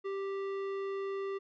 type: tone with tanh clipping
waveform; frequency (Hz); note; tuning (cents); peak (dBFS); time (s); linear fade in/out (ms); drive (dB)
sine; 392; G4; 0; -36; 0.04-1.39; 20; 14
effects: none